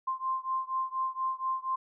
sine beating tone pair, 1046.5 / 1050.7 Hz, C6 / C6, 0 / +7 cents, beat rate 4.2 Hz, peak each -32 / -33 dBFS, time 0.07-1.76 s, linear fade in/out 10 ms, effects none

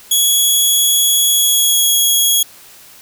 10% pulse tone with pitch glide, 3353 to 3322 Hz, G#7 to G#7, +16 to 0 cents, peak -3 dBFS, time 0.11-2.43 s, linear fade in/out 5 ms, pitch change -16 cents, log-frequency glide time 1.28-1.95 s, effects white hiss -41 dBFS RMS until 3.01 s

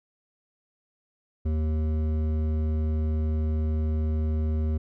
sine tone with hard clipping, 77.78 Hz, D#2, in tune, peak -25 dBFS, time 1.45-4.78 s, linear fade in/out 10 ms, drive 11 dB, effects none

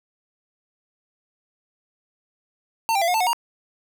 square tone with pitch steps, 902 / 789 / 675 / 719 / 885 / 731 / 938 Hz, A5 / G5 / E5 / F#5 / A5 / F#5 / A#5, +43 / +11 / +41 / -50 / +10 / -21 / +11 cents, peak -19 dBFS, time 2.89-3.331 s, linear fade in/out 0 ms, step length 63 ms, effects 10-bit

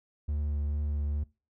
triangle tone with vibrato, 73.42 Hz, D2, in tune, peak -26 dBFS, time 0.28-1.24 s, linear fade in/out 10 ms, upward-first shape sine, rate 2.3 Hz, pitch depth 15 cents each way, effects noise-tail reverb RT60 0.3 s tail -22 dB re dry

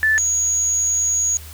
sine tone pair in turn, 1753 / 6695 Hz, A6 / G#8, -7 / +13 cents, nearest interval octave + major seventh, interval 2320 cents, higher second, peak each -13 / -16 dBFS, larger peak first, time 0.03-0.18 / 0.18-1.37 s, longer second, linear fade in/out 0 ms, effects added 77 Hz sine -36 dBFS peak until 1.53 s + white hiss -41 dBFS RMS until 1.53 s

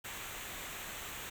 pink noise with comb filter, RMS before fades -44 dBFS, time 0.04-1.3 s, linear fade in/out 10 ms, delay 0.2 ms, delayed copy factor -0.6, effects none

